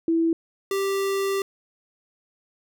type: tone pair in turn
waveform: sine / square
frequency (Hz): 329.6 / 392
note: E4 / G4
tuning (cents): 0 / 0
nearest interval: minor third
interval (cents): 300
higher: second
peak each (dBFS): -18 / -23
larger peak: first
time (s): 0.08-0.33 / 0.71-1.42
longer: second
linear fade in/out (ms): 2
effects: none